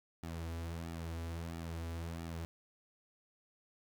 sawtooth tone with flanger, 83.2 Hz, E2, 17 cents sharp, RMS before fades -42 dBFS, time 0.23-2.45 s, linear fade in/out 0 ms, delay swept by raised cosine 1.9 to 5.6 ms, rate 1.5 Hz, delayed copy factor -0.65, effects none

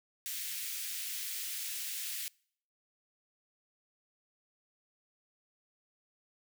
white high-pass noise, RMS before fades -39 dBFS, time 0.26-2.28 s, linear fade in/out 0 ms, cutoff 1900 Hz, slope 24 dB/octave, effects noise-tail reverb RT60 0.6 s tail -26 dB re dry

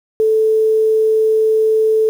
sine tone, 438.2 Hz, A4, 7 cents flat, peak -10 dBFS, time 0.2-2.09 s, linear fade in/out 0 ms, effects 7-bit

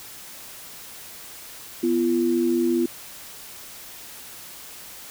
sine tone pair together, 246.9 / 341.6 Hz, B3 / F4, 0 / -38 cents, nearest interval tritone, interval 562 cents, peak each -23 / -20 dBFS, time 1.83-2.86 s, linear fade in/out 5 ms, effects white hiss -41 dBFS RMS until 5.1 s

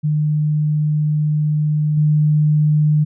sine tone with level steps, 151.3 Hz, D#3, 48 cents flat, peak -14 / -11 dBFS, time 0.03-3.05 s, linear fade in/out 20 ms, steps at 1.97 s, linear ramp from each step 5 ms, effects none

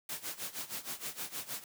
white noise with tremolo, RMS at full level -38 dBFS, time 0.09-1.64 s, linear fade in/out 2 ms, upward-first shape sine, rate 6.4 Hz, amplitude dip 85%, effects high-pass 100 Hz 12 dB/octave

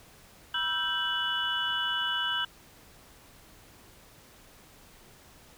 sine tone cluster, 971 / 1325 / 1562 / 2969 / 3414 Hz, B5 / E6 / G6 / F#7 / G#7, -30 / +9 / -7 / +5 / +47 cents, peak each -38 / -37 / -32 / -30 / -39 dBFS, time 0.54-2.45 s, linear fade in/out 5 ms, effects pink hiss -55 dBFS RMS until 5.57 s

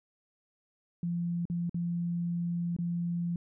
sine tone with dropouts, 172.2 Hz, F3, 24 cents flat, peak -29 dBFS, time 1.03-3.36 s, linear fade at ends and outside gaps 2 ms, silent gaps 1.454-1.499 / 1.695-1.744 / 2.765-2.787 s, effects none

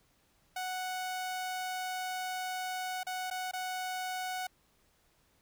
sawtooth tone with dropouts, 740 Hz, F#5, in tune, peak -31 dBFS, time 0.56-4.47 s, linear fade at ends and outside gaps 5 ms, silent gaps 3.033-3.067 / 3.302-3.31 / 3.513-3.534 s, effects pink hiss -70 dBFS RMS until 5.41 s

